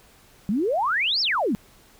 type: exponential two-way sweep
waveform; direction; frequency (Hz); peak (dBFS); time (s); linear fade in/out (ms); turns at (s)
sine; up then down; 185.7 to 5588 to 185.7; -20; 0.49-1.55; 0; 1.21
effects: pink hiss -54 dBFS RMS until 1.99 s